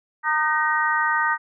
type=harmonic tone with a mistuned harmonic; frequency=306.5 Hz; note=D#4; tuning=26 cents flat; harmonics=3 / 4 / 5 / 6; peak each=-24 / -24 / -24 / -24 dBFS; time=0.23-1.38 s; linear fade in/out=50 ms; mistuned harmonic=6; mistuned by=+38 cents; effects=none